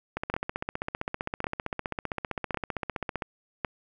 two click trains, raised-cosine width 0.5 ms, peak -12 / -15 dBFS, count 4 / 48, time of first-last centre 0.34-3.648 / 0.17-3.222 s, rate 0.907 / 15.4 Hz, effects none

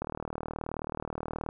click train, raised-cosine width 1 ms, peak -20 dBFS, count 58, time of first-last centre 0.02-1.489 s, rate 38.8 Hz, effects none

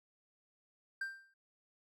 triangle tone with exponential decay, 1575 Hz, G6, 8 cents sharp, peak -32 dBFS, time 1.01-1.34 s, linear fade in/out 5 ms, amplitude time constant 71 ms, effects none

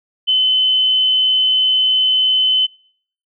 sine tone, 3041 Hz, F#7, 47 cents sharp, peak -11 dBFS, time 0.27-2.67 s, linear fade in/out 20 ms, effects noise-tail reverb RT60 0.6 s tail -25 dB re dry

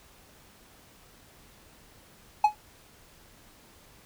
triangle tone with exponential decay, 845 Hz, G#5, 30 cents sharp, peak -11 dBFS, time 2.44-2.55 s, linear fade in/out 5 ms, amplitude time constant 22 ms, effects pink hiss -56 dBFS RMS until 4.05 s

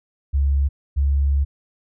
sine tone pair in turn, 69.6 / 69.95 Hz, C#2 / C#2, +8 / +16 cents, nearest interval unison, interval 8 cents, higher second, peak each -15 dBFS, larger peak neither, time 0.33-0.69 / 0.96-1.45 s, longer second, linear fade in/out 20 ms, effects none

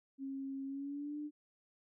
sine tone with pitch glide, 271.1 to 297.3 Hz, C#4 to D4, -38 to +21 cents, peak -39 dBFS, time 0.18-1.31 s, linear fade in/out 50 ms, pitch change +159 cents, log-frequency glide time 0.66-1.18 s, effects none

